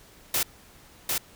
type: noise with echo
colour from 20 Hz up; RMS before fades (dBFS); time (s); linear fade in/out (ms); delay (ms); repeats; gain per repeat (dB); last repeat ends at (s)
white; -25; 0.34-0.43; 2; 750; 1; -2; 1.18
effects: pink hiss -53 dBFS RMS until 1.35 s